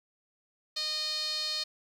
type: tone with band-pass filter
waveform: sawtooth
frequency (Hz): 614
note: D#5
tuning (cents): -23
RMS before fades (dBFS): -33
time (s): 0.76-1.64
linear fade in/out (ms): 10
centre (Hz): 4400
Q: 6.5
effects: 10-bit